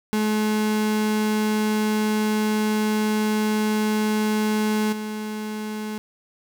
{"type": "tone with level steps", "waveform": "35% pulse", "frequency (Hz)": 214, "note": "A3", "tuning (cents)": -48, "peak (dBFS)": [-18, -26], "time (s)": [0.13, 5.98], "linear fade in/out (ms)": 0, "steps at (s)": 4.92, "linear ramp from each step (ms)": 10, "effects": []}